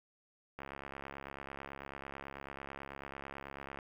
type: click train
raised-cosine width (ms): 0.5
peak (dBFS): -29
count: 222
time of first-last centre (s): 0.59-3.788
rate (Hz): 69.1
effects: 10-bit